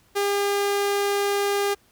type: tone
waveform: sawtooth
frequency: 403.3 Hz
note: G4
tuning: 49 cents sharp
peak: -17 dBFS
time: 0.15-1.75 s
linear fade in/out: 20 ms
effects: pink hiss -60 dBFS RMS until 1.91 s